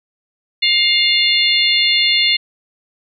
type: harmonic tone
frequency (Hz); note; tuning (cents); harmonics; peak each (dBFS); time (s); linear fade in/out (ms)
706; F5; +19; 3 / 4 / 5 / 6; -17 / -17 / -17 / -17; 0.62-2.37; 10
effects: none